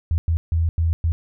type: tone bursts at uneven times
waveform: sine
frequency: 82.41 Hz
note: E2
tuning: in tune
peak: -16 dBFS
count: 5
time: 0.11-0.18 / 0.28-0.37 / 0.52-0.69 / 0.78-0.93 / 1.04-1.12 s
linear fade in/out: 0 ms
effects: none